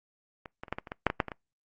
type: clicks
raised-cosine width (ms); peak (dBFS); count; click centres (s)
0.5; -26 / -23 / -30 / -15 / -19 / -27 / -20 / -7 / -14 / -9 / -21 / -22; 12; 0.458 / 0.635 / 0.682 / 0.726 / 0.785 / 0.872 / 0.919 / 1.067 / 1.101 / 1.202 / 1.283 / 1.318
effects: noise-tail reverb RT60 0.2 s tail -26 dB re dry + Opus 48 kbps